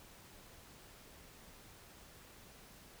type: silence
effects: pink hiss -58 dBFS RMS until 3 s